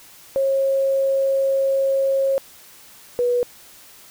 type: tone pair in turn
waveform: sine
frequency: 542 / 487.8 Hz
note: C#5 / B4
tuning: -39 / -21 cents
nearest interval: major second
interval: 182 cents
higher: first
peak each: -16 dBFS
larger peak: neither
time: 0.36-2.38 / 3.19-3.43 s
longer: first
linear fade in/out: 0 ms
effects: white hiss -46 dBFS RMS until 4.1 s